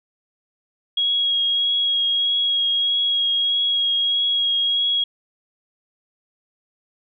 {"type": "tone with vibrato", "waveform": "sine", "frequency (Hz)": 3300, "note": "G#7", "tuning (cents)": -12, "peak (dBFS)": -17, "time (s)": [0.97, 5.04], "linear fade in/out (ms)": 5, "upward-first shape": "triangle", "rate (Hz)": 1.6, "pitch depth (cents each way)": 16, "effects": []}